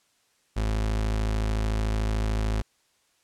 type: tone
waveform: 35% pulse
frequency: 53.6 Hz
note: A1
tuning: 45 cents flat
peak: -22 dBFS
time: 0.56-2.62 s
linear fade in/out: 10 ms
effects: white hiss -67 dBFS RMS until 3.23 s + low-pass 9000 Hz 12 dB/octave